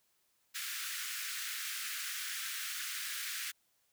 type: high-pass noise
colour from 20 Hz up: pink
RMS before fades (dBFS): -40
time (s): 0.54-3.52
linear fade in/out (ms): 20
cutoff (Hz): 1400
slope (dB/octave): 48
effects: white hiss -75 dBFS RMS until 3.92 s